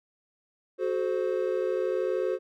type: chord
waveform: triangle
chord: F# diminished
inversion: none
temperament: equal with one note detuned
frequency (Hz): 370 / 430.4 / 523.3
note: F#4 / A4 / C5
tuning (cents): 0 / -38 / 0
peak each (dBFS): -27 / -29 / -28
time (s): 0.78-2.39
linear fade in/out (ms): 50
effects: none